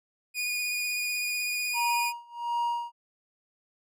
sawtooth tone with vibrato, 2453 Hz, D#7, 25 cents flat, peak -25 dBFS, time 0.34-2.13 s, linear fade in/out 50 ms, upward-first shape sine, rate 16 Hz, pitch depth 17 cents each way
triangle tone with tremolo, 947 Hz, A#5, 27 cents sharp, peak -23 dBFS, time 1.73-2.92 s, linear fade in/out 50 ms, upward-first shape sine, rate 1.4 Hz, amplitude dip 95%
effects none

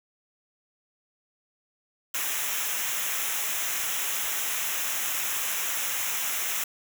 white noise with comb filter, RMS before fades -29 dBFS, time 2.14-6.64 s, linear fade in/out 5 ms, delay 0.22 ms, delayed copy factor -0.75, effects none

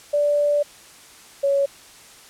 sine tone pair in turn, 584 / 557.8 Hz, D5 / C#5, -10 / +11 cents, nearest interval minor second, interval 79 cents, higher first, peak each -16 dBFS, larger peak neither, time 0.13-0.63 / 1.43-1.66 s, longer first, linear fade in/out 10 ms, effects white hiss -46 dBFS RMS until 2.29 s + low-pass 10000 Hz 12 dB/octave

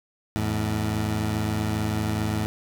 20% pulse tone pair together, 82.41 / 107.19 Hz, E2 / A2, 0 / -45 cents, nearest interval perfect fourth, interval 455 cents, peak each -25 / -20 dBFS, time 0.36-2.46 s, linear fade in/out 0 ms, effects none

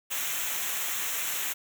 white noise with comb filter, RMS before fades -31 dBFS, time 0.1-1.54 s, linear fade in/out 20 ms, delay 0.21 ms, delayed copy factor -0.7, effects none

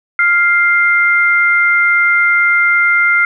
sine tone pair together, 1400.7 / 2097 Hz, F6 / C7, +5 / +3 cents, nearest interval perfect fifth, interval 698 cents, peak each -11 dBFS, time 0.19-3.25 s, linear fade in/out 2 ms, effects none

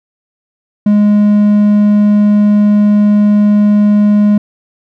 triangle tone, 207.6 Hz, G#3, in tune, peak -3 dBFS, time 0.86-4.38 s, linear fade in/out 5 ms, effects none

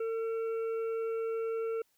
harmonic tone, 451.8 Hz, A4, 46 cents sharp, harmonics 1 / 3 / 5 / 6, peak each -31 / -45 / -56 / -57 dBFS, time 0-1.82 s, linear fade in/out 5 ms, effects white hiss -73 dBFS RMS until 1.97 s

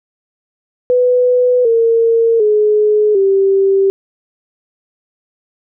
sine tone with pitch steps, 496.9 / 458.3 / 422.7 / 389.9 Hz, B4 / A#4 / G#4 / G4, +11 / -29 / +31 / -9 cents, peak -8 dBFS, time 0.9-3.9 s, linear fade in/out 0 ms, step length 750 ms, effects none

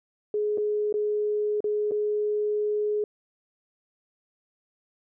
sine tone with dropouts, 419.9 Hz, G#4, 19 cents sharp, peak -23 dBFS, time 0.34-3.04 s, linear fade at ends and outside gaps 2 ms, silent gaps 0.575-0.581 / 0.926-0.94 / 1.605-1.642 / 1.911-1.918 s, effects none

